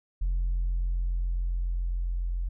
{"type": "tone with level ramp", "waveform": "sine", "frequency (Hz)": 43.65, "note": "F1", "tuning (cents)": 0, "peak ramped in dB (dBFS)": [-22, -26], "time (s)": [0.21, 2.49], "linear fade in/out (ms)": 10, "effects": ["tanh soft clip ceiling -22 dBFS"]}